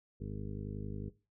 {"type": "harmonic tone", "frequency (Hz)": 51.1, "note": "G#1", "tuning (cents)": -27, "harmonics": [1, 2, 3, 4, 5, 6, 8, 9], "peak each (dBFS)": [-43, -43, -46, -46, -51, -52, -52, -54], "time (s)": [0.2, 1.1], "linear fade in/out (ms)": 10, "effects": ["noise-tail reverb RT60 0.3 s tail -18 dB re dry"]}